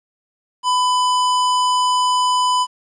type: tone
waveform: square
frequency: 1000 Hz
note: B5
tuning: 21 cents sharp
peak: -15 dBFS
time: 0.63-2.67 s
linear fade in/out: 50 ms
effects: resampled to 22050 Hz + 9-bit